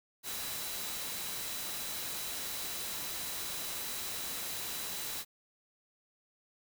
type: tone in noise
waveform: sine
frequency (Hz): 3951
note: B7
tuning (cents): 0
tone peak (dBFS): -47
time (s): 0.23-5.25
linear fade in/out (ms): 50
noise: white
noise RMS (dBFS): -39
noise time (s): 0.23-5.25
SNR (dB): -11
effects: none